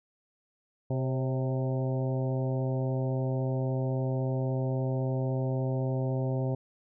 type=harmonic tone with a mistuned harmonic; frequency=130 Hz; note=C3; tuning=11 cents flat; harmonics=1 / 2 / 3 / 4 / 5 / 6 / 7; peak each=-28 / -36 / -37 / -37 / -40 / -46 / -48 dBFS; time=0.9-6.55 s; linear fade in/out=5 ms; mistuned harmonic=4; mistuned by=+45 cents; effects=none